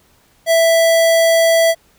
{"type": "tone", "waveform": "square", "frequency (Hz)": 660, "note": "E5", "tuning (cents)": 2, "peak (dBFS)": -10, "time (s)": [0.46, 1.75], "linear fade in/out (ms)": 50, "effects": ["pink hiss -54 dBFS RMS until 1.98 s"]}